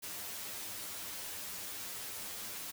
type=noise with comb filter; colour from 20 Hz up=white; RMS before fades=-43 dBFS; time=0.02-2.72 s; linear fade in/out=20 ms; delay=9.9 ms; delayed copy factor=+0.8; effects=none